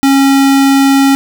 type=tone; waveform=square; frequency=273.6 Hz; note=C#4; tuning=23 cents flat; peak=-6 dBFS; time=0.03-1.15 s; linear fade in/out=0 ms; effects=none